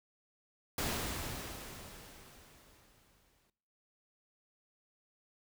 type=noise with exponential decay; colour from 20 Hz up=pink; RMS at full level=-34 dBFS; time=0.78-3.5 s; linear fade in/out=2 ms; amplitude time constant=590 ms; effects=noise-tail reverb RT60 0.9 s tail -21 dB re dry